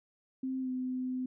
sine tone with pitch glide, 261.6 to 255.3 Hz, C4 to C4, 0 to -42 cents, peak -32 dBFS, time 0.43-1.26 s, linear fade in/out 5 ms, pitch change -42 cents, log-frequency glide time 0.6-0.7 s, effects none

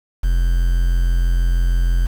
triangle tone with quantisation, 43.13 Hz, F1, 21 cents flat, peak -11 dBFS, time 0.23-2.07 s, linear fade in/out 10 ms, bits 6, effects none

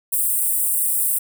pink high-pass noise, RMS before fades -20 dBFS, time 0.12-1.19 s, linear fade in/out 10 ms, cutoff 8200 Hz, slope 96 dB/octave, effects none

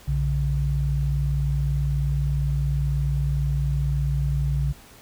sine tone pair together, 61 / 140.95 Hz, B1 / C#3, -21 / +29 cents, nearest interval octave + major second, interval 1450 cents, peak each -23 dBFS, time 0.07-4.73 s, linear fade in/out 20 ms, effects pink hiss -49 dBFS RMS until 5.01 s

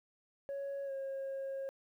sine tone with pitch glide, 556 to 541.7 Hz, C#5 to C#5, +5 to -40 cents, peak -35 dBFS, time 0.49-1.69 s, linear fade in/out 0 ms, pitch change -45 cents, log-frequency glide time 0.85-0.92 s, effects tanh soft clip ceiling -36 dBFS + 12-bit

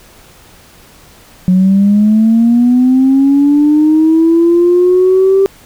sine linear sweep, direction up, 181.2 to 392 Hz, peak -4 dBFS, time 1.48-5.46 s, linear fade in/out 0 ms, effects tanh soft clip ceiling -1 dBFS + pink hiss -41 dBFS RMS until 5.65 s

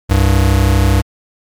square tone pair together, 65.41 / 98 Hz, C2 / G2, 0 / 0 cents, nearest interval perfect fifth, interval 700 cents, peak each -12 dBFS, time 0.09-1.02 s, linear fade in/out 20 ms, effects MP3 96 kbps

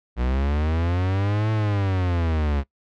45% pulse linear two-way sweep, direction up then down, 59.1 to 110 to 68.5 Hz, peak -20 dBFS, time 0.16-2.64 s, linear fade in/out 50 ms, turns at 1.51 s, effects noise-tail reverb RT60 0.1 s tail -21 dB re dry + low-pass 3000 Hz 12 dB/octave

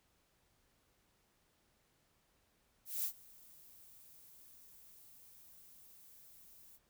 violet noise with ADSR envelope, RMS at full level -36 dBFS, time 2.85-6.79 s, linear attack 190 ms, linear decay 84 ms, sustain -24 dB, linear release 36 ms, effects pink hiss -75 dBFS RMS until 6.89 s

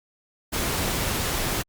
pink noise, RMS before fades -26 dBFS, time 0.52-1.63 s, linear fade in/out 20 ms, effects Opus 48 kbps

